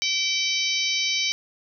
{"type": "harmonic tone with a mistuned harmonic", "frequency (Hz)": 770, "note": "G5", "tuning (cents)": -31, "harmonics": [3, 4, 5, 6, 7, 8], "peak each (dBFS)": [-27, -28, -29, -30, -30, -31], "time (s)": [0.02, 1.32], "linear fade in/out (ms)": 0, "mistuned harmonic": 8, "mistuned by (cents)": -63, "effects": []}